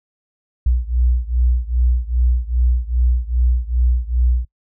sine beating tone pair, 60 / 62.5 Hz, B1 / B1, -49 / +21 cents, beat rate 2.5 Hz, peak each -16 / -18 dBFS, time 0.66-4.45 s, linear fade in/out 5 ms, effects noise-tail reverb RT60 0.1 s tail -22 dB re dry

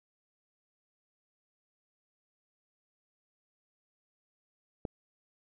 click, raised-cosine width 2 ms, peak -21 dBFS, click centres 4.852 s, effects none

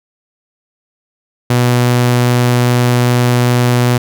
sawtooth tone, 122.5 Hz, B2, 14 cents flat, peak -5 dBFS, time 1.5-3.98 s, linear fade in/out 5 ms, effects none

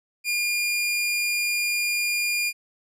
sawtooth tone, 2416 Hz, D7, 48 cents sharp, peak -19 dBFS, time 0.24-2.53 s, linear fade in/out 50 ms, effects resampled to 32000 Hz

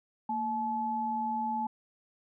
sine tone pair together, 229.6 / 861.1 Hz, A#3 / A5, -26 / -38 cents, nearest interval octave + major seventh, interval 2288 cents, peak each -36 / -30 dBFS, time 0.29-1.67 s, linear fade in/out 5 ms, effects none

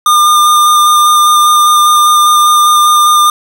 square tone with vibrato, 1207 Hz, D6, 47 cents sharp, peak -5 dBFS, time 0.06-3.3 s, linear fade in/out 2 ms, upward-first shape square, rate 5 Hz, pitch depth 9 cents each way, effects none

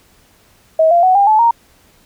sine tone with pitch steps, 640 / 689.9 / 743.7 / 801.7 / 864.2 / 931.6 Hz, D#5 / F5 / F#5 / G5 / A5 / A#5, +49 / -21 / +9 / +39 / -31 / -1 cents, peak -7 dBFS, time 0.79-1.51 s, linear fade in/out 5 ms, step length 120 ms, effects pink hiss -51 dBFS RMS until 2.05 s

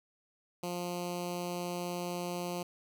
10% pulse tone with notch filter, 176.2 Hz, F3, 16 cents sharp, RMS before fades -37 dBFS, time 0.63-2.63 s, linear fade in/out 5 ms, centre 1600 Hz, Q 0.95, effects none

